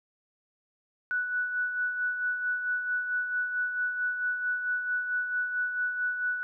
sine tone with tremolo, 1480 Hz, F#6, in tune, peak -25 dBFS, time 1.11-6.43 s, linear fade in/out 0 ms, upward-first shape sine, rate 4.5 Hz, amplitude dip 50%, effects none

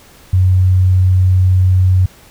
sine tone, 92.5 Hz, F#2, in tune, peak -7 dBFS, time 0.33-2.06 s, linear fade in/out 5 ms, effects pink hiss -43 dBFS RMS until 2.3 s

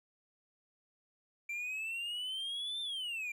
triangle exponential two-way sweep, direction up then down, 2349 to 3600 to 2349 Hz, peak -35 dBFS, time 1.49-3.32 s, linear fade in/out 5 ms, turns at 2.81 s, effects none

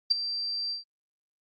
sine tone with ADSR envelope, 4699 Hz, D8, in tune, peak -16 dBFS, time 0.1-0.84 s, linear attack 14 ms, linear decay 14 ms, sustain -13 dB, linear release 130 ms, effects Opus 24 kbps

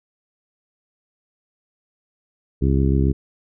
harmonic tone, 67.5 Hz, C#2, 45 cents flat, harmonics 1 / 2 / 3 / 4 / 5 / 6, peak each -18 / -20 / -24 / -25 / -26 / -28 dBFS, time 2.61-3.13 s, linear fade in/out 20 ms, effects none

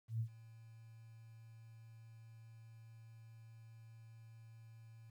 sine tone with ADSR envelope, 113.1 Hz, A2, 48 cents sharp, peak -34 dBFS, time 0.08-5.1 s, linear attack 120 ms, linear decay 82 ms, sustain -21 dB, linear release 4 ms, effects 12-bit

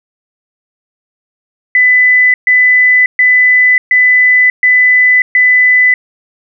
sine tone bursts, 2000 Hz, B6, 21 cents sharp, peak -4 dBFS, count 6, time 1.75-5.94 s, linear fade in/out 2 ms, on 590 ms, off 130 ms, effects none

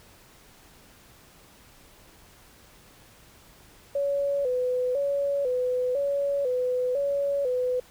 sine tone with vibrato, 531 Hz, C5, 25 cents sharp, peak -23 dBFS, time 3.95-7.8 s, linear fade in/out 5 ms, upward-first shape square, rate 1 Hz, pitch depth 100 cents each way, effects pink hiss -54 dBFS RMS until 7.9 s

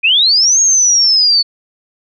sine linear two-way sweep, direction up then down, 2409 to 6600 to 4421 Hz, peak -7 dBFS, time 0.03-1.43 s, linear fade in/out 20 ms, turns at 0.6 s, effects none

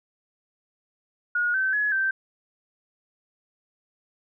sine tone with pitch steps, 1442 / 1541 / 1690 / 1559 Hz, F#6 / G6 / G#6 / G6, -45 / -30 / +30 / -10 cents, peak -21 dBFS, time 1.35-2.11 s, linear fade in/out 5 ms, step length 190 ms, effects none

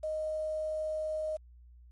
sine tone with quantisation, 622.3 Hz, D#5, in tune, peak -31 dBFS, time 0.03-1.37 s, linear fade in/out 10 ms, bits 9, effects added 60 Hz sine -52 dBFS peak until 1.91 s + MP3 48 kbps

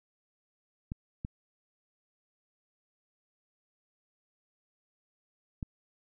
clicks, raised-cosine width 5 ms, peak -23 dBFS, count 3, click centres 0.919 / 1.249 / 5.628 s, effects none

